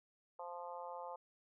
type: harmonic tone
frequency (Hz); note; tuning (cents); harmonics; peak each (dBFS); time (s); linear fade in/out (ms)
174.61; F3; 0; 3 / 4 / 5 / 6 / 7; -49 / -52 / -48 / -52 / -57; 0.39-1.16; 5
effects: none